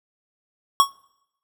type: tone with exponential decay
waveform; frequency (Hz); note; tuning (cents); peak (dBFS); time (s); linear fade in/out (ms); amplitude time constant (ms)
square; 1108.7; C#6; 0; -9; 0.8-0.92; 0; 24
effects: noise-tail reverb RT60 0.8 s tail -25 dB re dry